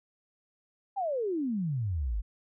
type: exponential sweep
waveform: sine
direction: down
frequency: 826 to 45.8 Hz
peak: -28 dBFS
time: 0.96-2.22 s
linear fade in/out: 20 ms
effects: none